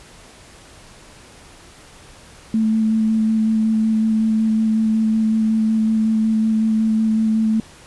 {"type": "tone with vibrato", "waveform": "sine", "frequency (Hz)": 220, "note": "A3", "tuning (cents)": 0, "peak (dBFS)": -14, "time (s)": [2.54, 7.6], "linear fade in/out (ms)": 2, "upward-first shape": "square", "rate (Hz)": 5.4, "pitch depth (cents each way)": 10, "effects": ["pink hiss -44 dBFS RMS until 7.86 s", "resampled to 24000 Hz"]}